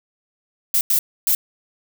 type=noise bursts at uneven times; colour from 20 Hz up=violet; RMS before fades=-17 dBFS; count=3; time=0.74-0.81 / 0.9-0.99 / 1.27-1.35 s; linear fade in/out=2 ms; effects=none